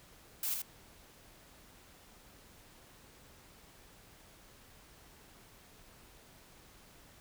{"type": "noise with echo", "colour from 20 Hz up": "blue", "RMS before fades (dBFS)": -35, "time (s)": [0.43, 0.54], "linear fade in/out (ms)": 2, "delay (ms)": 79, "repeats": 1, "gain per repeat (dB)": -4, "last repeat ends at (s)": 0.619, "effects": ["pink hiss -59 dBFS RMS until 7.2 s"]}